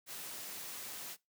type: high-pass noise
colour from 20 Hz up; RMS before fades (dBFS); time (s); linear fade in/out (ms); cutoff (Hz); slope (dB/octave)
white; -45; 0.06-1.17; 50; 120; 12
effects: noise-tail reverb RT60 0.2 s tail -21 dB re dry